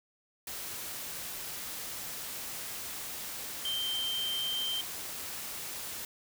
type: tone in noise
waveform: sine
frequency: 3136 Hz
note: G7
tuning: in tune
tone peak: -31 dBFS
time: 3.65-4.81 s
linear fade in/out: 2 ms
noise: white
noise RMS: -40 dBFS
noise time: 0.47-6.05 s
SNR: +6 dB
effects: none